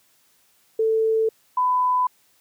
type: tone pair in turn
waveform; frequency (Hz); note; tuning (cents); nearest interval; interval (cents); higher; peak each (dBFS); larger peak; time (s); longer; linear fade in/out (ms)
sine; 443.5 / 1001.1; A4 / B5; +14 / +23; octave + major second; 1409; second; -17; neither; 0.79-1.29 / 1.57-2.07; neither; 5
effects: white hiss -61 dBFS RMS until 2.4 s + high-pass 80 Hz 12 dB/octave